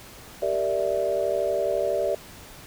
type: chord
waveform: sine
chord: E half-diminished seventh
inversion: first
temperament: equal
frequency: 392 / 466.2 / 587.3 / 659.3 Hz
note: G4 / Bb4 / D5 / E5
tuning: 0 / 0 / 0 / 0 cents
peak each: -29 / -30 / -25 / -28 dBFS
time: 0.42-2.15 s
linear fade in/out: 5 ms
effects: pink hiss -45 dBFS RMS until 2.66 s